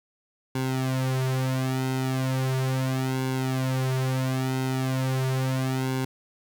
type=tone with flanger; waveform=sawtooth; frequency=130.81 Hz; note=C3; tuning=in tune; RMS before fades=-26 dBFS; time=0.55-6.05 s; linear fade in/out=5 ms; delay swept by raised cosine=1.6 to 5.9 ms; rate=0.37 Hz; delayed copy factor=-0.9; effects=10-bit